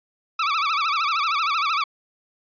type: tone with vibrato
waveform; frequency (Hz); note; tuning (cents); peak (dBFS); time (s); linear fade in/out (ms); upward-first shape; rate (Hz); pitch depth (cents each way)
sawtooth; 1230; D#6; -20; -16; 0.39-1.84; 5; sine; 13; 160
effects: resampled to 11025 Hz